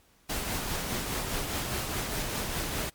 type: noise with tremolo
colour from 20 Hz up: pink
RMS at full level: -31 dBFS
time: 0.29-2.9 s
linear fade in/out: 10 ms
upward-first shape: sine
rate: 4.9 Hz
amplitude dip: 30%
effects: pink hiss -63 dBFS RMS until 2.94 s + MP3 96 kbps